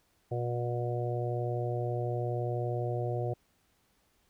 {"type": "harmonic tone", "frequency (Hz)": 120.8, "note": "B2", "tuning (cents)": -38, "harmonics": [1, 3, 4, 5, 6], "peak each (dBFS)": [-32, -37, -38, -39, -40], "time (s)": [0.31, 3.34], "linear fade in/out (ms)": 10, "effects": ["pink hiss -71 dBFS RMS until 4.29 s"]}